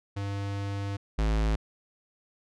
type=tone pair in turn; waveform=square; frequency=99.8 / 53.78 Hz; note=G2 / A1; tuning=+32 / -39 cents; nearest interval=major seventh; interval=1071 cents; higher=first; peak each=-31 / -24 dBFS; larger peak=second; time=0.16-0.97 / 1.18-1.56 s; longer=first; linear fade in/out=10 ms; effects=low-pass 6000 Hz 12 dB/octave

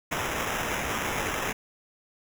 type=noise with sample-and-hold; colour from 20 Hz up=blue; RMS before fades=-30 dBFS; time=0.11-1.53 s; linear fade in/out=10 ms; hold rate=4410 Hz; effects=none

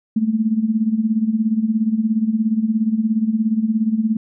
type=tone with tremolo; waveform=sine; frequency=220 Hz; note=A3; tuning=in tune; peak=-12 dBFS; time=0.16-4.17 s; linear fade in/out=5 ms; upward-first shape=sine; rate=17 Hz; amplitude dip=75%; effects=none

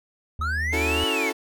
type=tone; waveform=triangle; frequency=77.78 Hz; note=D#2; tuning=in tune; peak=-25 dBFS; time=0.39-1.04 s; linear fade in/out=0 ms
type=linear two-way sweep; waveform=triangle; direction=up then down; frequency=1245 to 2999 to 2111 Hz; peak=-23 dBFS; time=0.41-1.3 s; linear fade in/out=5 ms; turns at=1.05 s
type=chord; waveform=sawtooth; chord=F# minor seventh; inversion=second; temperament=equal; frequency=277.2 / 329.6 / 370 / 440 Hz; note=C#4 / E4 / F#4 / A4; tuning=0 / 0 / 0 / 0 cents; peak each=-27 / -27 / -29 / -24 dBFS; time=0.72-1.33 s; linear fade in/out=20 ms
effects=none

